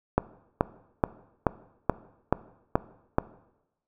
click train, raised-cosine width 1 ms, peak -6 dBFS, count 8, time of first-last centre 0.18-3.184 s, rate 2.33 Hz, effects noise-tail reverb RT60 0.9 s tail -18 dB re dry

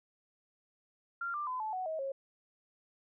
sine tone with pitch steps, 1386 / 1185.9 / 1014.6 / 868.1 / 742.7 / 635.5 / 543.7 Hz, F6 / D6 / B5 / A5 / F#5 / D#5 / C#5, -14 / +16 / +46 / -24 / +6 / +36 / -34 cents, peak -34 dBFS, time 1.21-2.12 s, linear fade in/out 5 ms, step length 130 ms, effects none

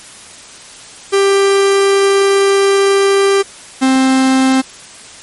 45% pulse tone pair in turn, 394.4 / 263.2 Hz, G4 / C4, +11 / +10 cents, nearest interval perfect fifth, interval 701 cents, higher first, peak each -8 dBFS, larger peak neither, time 1.12-3.43 / 3.81-4.62 s, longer first, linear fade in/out 20 ms, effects white hiss -35 dBFS RMS until 5.22 s + MP3 48 kbps

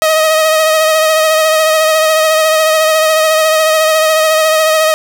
sawtooth tone with vibrato, 630 Hz, D#5, 21 cents sharp, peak -4 dBFS, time 0.02-4.94 s, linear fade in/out 0 ms, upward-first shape triangle, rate 14 Hz, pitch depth 33 cents each way, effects none

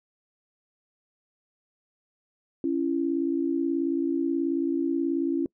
sine tone pair together, 277.2 / 335.7 Hz, C#4 / E4, 0 / +32 cents, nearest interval minor third, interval 332 cents, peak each -26 dBFS, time 2.64-5.46 s, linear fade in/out 2 ms, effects noise-tail reverb RT60 0.1 s tail -25 dB re dry

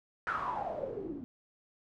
white noise with low-pass filter sweep, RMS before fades -37 dBFS, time 0.27-1.24 s, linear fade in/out 0 ms, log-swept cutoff 1500 to 260 Hz, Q 8.3, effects none

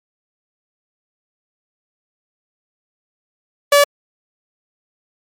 sawtooth tone, 574 Hz, D5, 40 cents flat, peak -4 dBFS, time 3.72-3.84 s, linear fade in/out 5 ms, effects MP3 64 kbps

